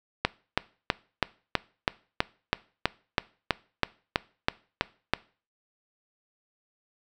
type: click train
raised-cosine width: 0.3 ms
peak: -5 dBFS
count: 16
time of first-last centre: 0.25-5.136 s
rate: 3.07 Hz
effects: noise-tail reverb RT60 0.4 s tail -21 dB re dry